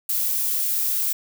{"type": "noise", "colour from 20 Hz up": "violet", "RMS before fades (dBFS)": -23, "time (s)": [0.09, 1.13], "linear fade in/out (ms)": 5, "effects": []}